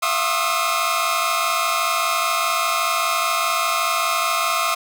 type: tone cluster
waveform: sawtooth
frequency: 670 / 724 / 1073 / 1223 / 1308 Hz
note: E5 / F#5 / C6 / D#6 / E6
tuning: +28 / -38 / +43 / -30 / -14 cents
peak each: -23 / -27 / -21 / -19 / -21 dBFS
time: 0.02-4.75 s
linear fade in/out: 10 ms
effects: none